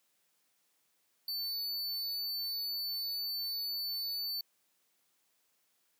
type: tone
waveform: square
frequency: 4501 Hz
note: C#8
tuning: 26 cents sharp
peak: -35 dBFS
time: 1.28-4.41 s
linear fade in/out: 2 ms
effects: white hiss -75 dBFS RMS until 5.99 s + high-pass 150 Hz 12 dB/octave